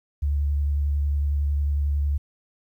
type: tone with vibrato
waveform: sine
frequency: 72 Hz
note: D2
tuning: 34 cents flat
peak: -20 dBFS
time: 0.22-2.18 s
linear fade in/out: 10 ms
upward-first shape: sine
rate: 11 Hz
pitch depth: 20 cents each way
effects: 10-bit